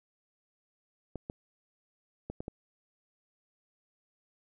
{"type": "clicks", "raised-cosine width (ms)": 2, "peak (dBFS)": -24, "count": 5, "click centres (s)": [1.157, 1.299, 2.3, 2.405, 2.481], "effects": []}